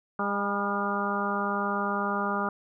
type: harmonic tone with a mistuned harmonic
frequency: 202.1 Hz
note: G#3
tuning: 47 cents flat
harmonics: 1 / 2 / 3 / 4 / 5 / 6 / 7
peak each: -32 / -35 / -36 / -34 / -35 / -31 / -34 dBFS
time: 0.19-2.49 s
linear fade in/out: 2 ms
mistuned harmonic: 5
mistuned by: -48 cents
effects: none